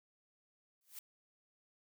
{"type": "noise with exponential growth", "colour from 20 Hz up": "blue", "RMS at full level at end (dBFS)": -44, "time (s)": [0.81, 0.99], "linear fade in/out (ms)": 2, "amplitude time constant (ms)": 37, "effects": []}